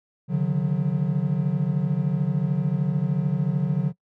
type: tone cluster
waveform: triangle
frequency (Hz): 139 / 152.4 / 181.9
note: C#3 / D#3 / F#3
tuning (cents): +5 / -36 / -29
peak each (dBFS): -23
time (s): 0.28-3.93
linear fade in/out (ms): 50
effects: noise-tail reverb RT60 0.1 s tail -21 dB re dry